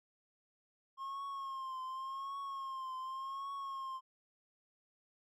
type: tone with vibrato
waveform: triangle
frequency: 1072 Hz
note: C6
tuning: 42 cents sharp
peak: -38 dBFS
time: 0.97-4.01 s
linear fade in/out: 50 ms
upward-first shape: triangle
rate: 0.88 Hz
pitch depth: 64 cents each way
effects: none